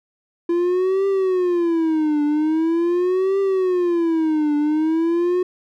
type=tone with vibrato; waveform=triangle; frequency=340 Hz; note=F4; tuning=46 cents flat; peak=-14 dBFS; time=0.49-5.43 s; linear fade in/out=5 ms; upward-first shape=triangle; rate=0.43 Hz; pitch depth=260 cents each way; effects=none